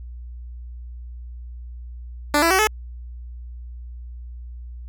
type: tone with pitch steps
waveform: 10% pulse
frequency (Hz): 293.7 / 333.5 / 378.7 / 430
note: D4 / E4 / F#4 / A4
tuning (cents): 0 / +20 / +40 / -40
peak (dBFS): -7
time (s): 2.34-2.672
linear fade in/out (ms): 2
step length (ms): 83
effects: added 60 Hz sine -33 dBFS peak until 4.88 s